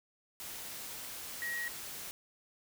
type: tone in noise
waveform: sine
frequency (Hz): 1900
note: A#6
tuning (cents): +33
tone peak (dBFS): -35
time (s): 1.42-1.68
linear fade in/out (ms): 0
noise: white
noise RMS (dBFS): -44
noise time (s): 0.4-2.11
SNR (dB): +6
effects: none